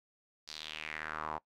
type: tone with band-pass filter sweep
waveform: sawtooth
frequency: 77.6 Hz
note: D#2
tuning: 4 cents flat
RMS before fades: -42 dBFS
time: 0.47-1.39 s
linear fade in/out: 20 ms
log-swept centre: 4900 to 870 Hz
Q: 3.6
effects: noise-tail reverb RT60 0.1 s tail -20 dB re dry